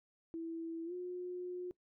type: tone with pitch glide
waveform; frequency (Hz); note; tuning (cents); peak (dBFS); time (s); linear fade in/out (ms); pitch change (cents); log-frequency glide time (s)
sine; 329.6 to 359.4; E4 to F4; 0 to +50; -39; 0.34-1.71; 0; +150; 0.85-0.93
effects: noise-tail reverb RT60 0.1 s tail -21 dB re dry